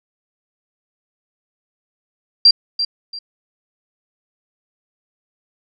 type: tone with echo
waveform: sine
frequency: 4731 Hz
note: D8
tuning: 12 cents sharp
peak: -5 dBFS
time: 2.45-2.51 s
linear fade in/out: 5 ms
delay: 340 ms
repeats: 2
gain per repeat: -11 dB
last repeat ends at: 3.19 s
effects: none